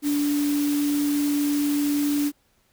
sine tone in noise, 290.2 Hz, D4, 21 cents flat, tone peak -20 dBFS, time 0.02-2.32 s, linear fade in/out 50 ms, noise white, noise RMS -34 dBFS, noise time 0.02-2.32 s, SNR +11 dB, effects pink hiss -65 dBFS RMS until 2.72 s

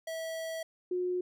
square / sine tone pair in turn, 650 / 361.2 Hz, E5 / F#4, -24 / -42 cents, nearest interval minor seventh, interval 1018 cents, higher first, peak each -36 / -29 dBFS, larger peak second, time 0.07-0.63 / 0.91-1.21 s, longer first, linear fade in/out 5 ms, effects none

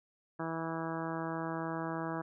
harmonic tone, 163.4 Hz, E3, 15 cents flat, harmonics 1 / 2 / 3 / 4 / 5 / 6 / 7 / 8 / 9 / 10, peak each -41 / -39 / -45 / -43 / -45 / -44 / -46 / -47 / -50 / -48 dBFS, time 0.39-2.22 s, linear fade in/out 10 ms, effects none

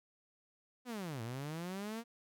sawtooth linear two-way sweep, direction down then up, 256.4 to 110 to 236.5 Hz, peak -36 dBFS, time 0.85-2.04 s, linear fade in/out 50 ms, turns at 1.22 s, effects none

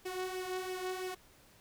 sawtooth tone with flanger, 370 Hz, F#4, in tune, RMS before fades -39 dBFS, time 0.05-1.15 s, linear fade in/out 10 ms, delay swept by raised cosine 0.35 to 2.75 ms, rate 3 Hz, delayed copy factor +0.55, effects pink hiss -62 dBFS RMS until 1.6 s

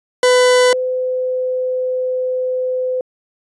40% pulse / sine tone pair in turn, 500 / 509.3 Hz, B4 / C5, +21 / -47 cents, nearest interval unison, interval 32 cents, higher second, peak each -8 / -16 dBFS, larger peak first, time 0.23-0.73 / 0.73-3.01 s, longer second, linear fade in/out 2 ms, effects resampled to 22050 Hz

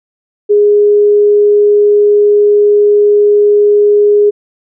sine tone, 413.7 Hz, G#4, 7 cents flat, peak -4 dBFS, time 0.49-4.31 s, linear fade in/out 20 ms, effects none

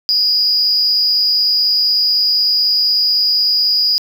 sine tone with amplitude modulation, 4925 Hz, D#8, 19 cents flat, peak -6 dBFS, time 0.09-3.98 s, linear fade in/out 0 ms, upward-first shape sine, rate 216 Hz, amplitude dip 80%, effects tanh soft clip ceiling -6 dBFS + 7-bit

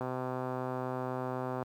click train, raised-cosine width 1 ms, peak -22 dBFS, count 208, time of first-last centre 0.01-1.627 s, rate 128 Hz, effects high-pass 80 Hz 12 dB/octave + 10-bit

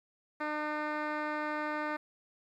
10% pulse tone with low-pass filter, 302.1 Hz, D4, 49 cents sharp, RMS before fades -35 dBFS, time 0.4-1.97 s, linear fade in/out 10 ms, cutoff 2100 Hz, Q 1.1, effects 11-bit

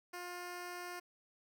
10% pulse tone, 354.7 Hz, F4, 27 cents sharp, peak -35 dBFS, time 0.13-1 s, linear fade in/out 10 ms, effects none

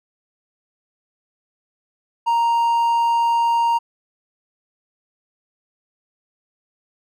triangle tone, 932.3 Hz, A#5, in tune, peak -13 dBFS, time 2.26-3.79 s, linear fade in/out 20 ms, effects none

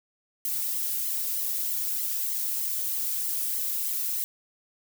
violet noise with flanger, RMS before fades -29 dBFS, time 0.45-4.24 s, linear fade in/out 0 ms, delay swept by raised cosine 0.95 to 2.35 ms, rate 3.2 Hz, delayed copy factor +0.95, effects none

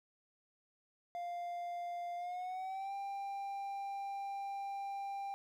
triangle tone with pitch glide, 698.5 to 793.1 Hz, F5 to G5, 0 to +20 cents, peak -37 dBFS, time 1.15-5.34 s, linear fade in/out 0 ms, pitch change +220 cents, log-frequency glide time 2.16-2.94 s, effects 12-bit

